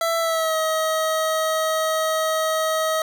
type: tone with pitch glide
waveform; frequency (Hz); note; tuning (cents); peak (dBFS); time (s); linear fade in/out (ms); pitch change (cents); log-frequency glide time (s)
25% pulse; 664 to 634.4; E5 to D#5; +12 to +33; -16; 0.01-3.02; 2; -79; 0.19-0.56
effects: none